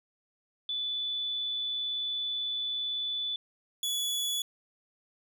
sine / sawtooth tone pair in turn, 3479 / 3409 Hz, A7 / G#7, -20 / +45 cents, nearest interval unison, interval 35 cents, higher first, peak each -30 / -26 dBFS, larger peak second, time 0.69-3.36 / 3.83-4.42 s, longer first, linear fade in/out 2 ms, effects none

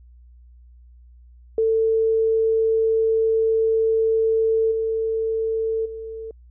sine tone with level steps, 446.1 Hz, A4, 24 cents sharp, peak -16 / -20 / -30 dBFS, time 1.58-6.31 s, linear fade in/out 2 ms, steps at 4.71 / 5.85 s, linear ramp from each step 10 ms, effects added 60 Hz sine -45 dBFS peak until 6.5 s

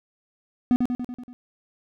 triangle tone with echo, 246.9 Hz, B3, in tune, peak -13 dBFS, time 0.71-0.76 s, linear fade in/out 0 ms, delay 95 ms, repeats 6, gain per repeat -4 dB, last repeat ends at 1.33 s, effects none

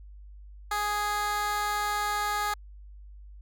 15% pulse tone with high-pass filter, 415.3 Hz, G#4, in tune, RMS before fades -29 dBFS, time 0.71-2.54 s, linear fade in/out 5 ms, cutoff 920 Hz, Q 1.4, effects added 50 Hz sine -44 dBFS peak until 3.41 s

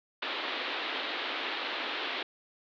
white band-pass noise, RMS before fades -35 dBFS, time 0.22-2.23 s, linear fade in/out 5 ms, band 260 to 3900 Hz, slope 48 dB/octave, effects none

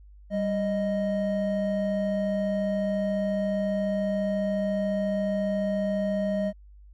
triangle tone pair together, 196 / 622.3 Hz, G3 / D#5, 0 / 0 cents, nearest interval octave + minor sixth, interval 2000 cents, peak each -25 dBFS, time 0.3-6.53 s, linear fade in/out 50 ms, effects added 50 Hz sine -47 dBFS peak until 6.93 s + AAC 64 kbps

